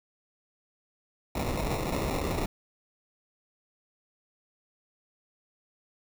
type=noise with sample-and-hold; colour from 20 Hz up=pink; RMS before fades=-30 dBFS; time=1.35-2.46 s; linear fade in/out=5 ms; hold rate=1575 Hz; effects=none